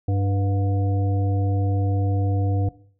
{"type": "harmonic tone with a mistuned harmonic", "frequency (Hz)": 98, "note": "G2", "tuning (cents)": 0, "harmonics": [1, 3, 5, 7], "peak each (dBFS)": [-19, -29, -33, -36], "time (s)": [0.08, 2.69], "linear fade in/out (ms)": 5, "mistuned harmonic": 7, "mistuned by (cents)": 75, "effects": ["noise-tail reverb RT60 0.5 s tail -17 dB re dry"]}